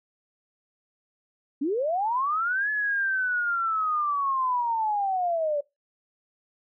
sine linear two-way sweep, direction up then down, 257.8 to 1721 to 567 Hz, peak -23 dBFS, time 1.61-5.61 s, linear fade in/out 10 ms, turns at 2.7 s, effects noise-tail reverb RT60 0.2 s tail -21 dB re dry

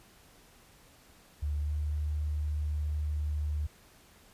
sine tone with pitch glide, 73.6 to 75.1 Hz, D2 to D2, +4 to +39 cents, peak -29 dBFS, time 1.42-3.67 s, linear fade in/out 10 ms, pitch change +35 cents, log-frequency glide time 1.6-1.72 s, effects pink hiss -59 dBFS RMS until 4.33 s + resampled to 32000 Hz

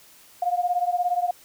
sine beating tone pair, 706 / 723 Hz, F5 / F#5, +19 / -40 cents, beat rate 17 Hz, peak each -23 / -25 dBFS, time 0.42-1.31 s, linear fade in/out 5 ms, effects white hiss -52 dBFS RMS until 1.44 s

